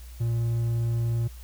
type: tone with vibrato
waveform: triangle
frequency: 116.54 Hz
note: A#2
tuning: in tune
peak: -21 dBFS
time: 0.2-1.28 s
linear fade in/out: 10 ms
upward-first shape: sine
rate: 20 Hz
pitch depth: 14 cents each way
effects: added 60 Hz sine -40 dBFS peak until 1.43 s + white hiss -53 dBFS RMS until 1.43 s